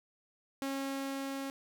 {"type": "tone with level ramp", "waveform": "sawtooth", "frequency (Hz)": 272.7, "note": "C#4", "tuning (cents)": -28, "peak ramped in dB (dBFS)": [-30, -33], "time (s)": [0.62, 1.5], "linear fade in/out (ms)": 0, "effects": []}